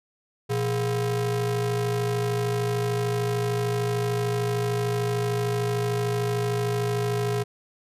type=ring-modulated tone; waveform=square; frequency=146.83 Hz; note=D3; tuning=in tune; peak=-21 dBFS; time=0.49-7.44 s; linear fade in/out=20 ms; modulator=267 Hz; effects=resampled to 32000 Hz